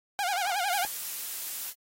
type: tone with vibrato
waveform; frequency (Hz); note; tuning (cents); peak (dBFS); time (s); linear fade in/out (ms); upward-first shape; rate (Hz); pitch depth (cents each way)
sawtooth; 760; F#5; +46; -23; 0.19-0.85; 0; sine; 11; 150
type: noise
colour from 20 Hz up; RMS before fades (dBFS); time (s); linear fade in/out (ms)
blue; -35; 0.68-1.74; 50
effects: AAC 48 kbps